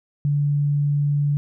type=tone; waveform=sine; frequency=144.7 Hz; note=D3; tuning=25 cents flat; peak=-17 dBFS; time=0.25-1.37 s; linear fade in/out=0 ms; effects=none